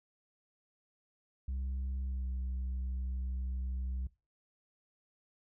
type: tone with pitch glide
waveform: sine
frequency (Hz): 65.5 to 63.75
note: C2 to C2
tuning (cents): +2 to -44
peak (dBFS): -31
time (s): 1.48-4.07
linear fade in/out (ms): 5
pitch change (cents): -46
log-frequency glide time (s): 2.05-2.26
effects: noise-tail reverb RT60 0.3 s tail -22 dB re dry + tanh soft clip ceiling -33 dBFS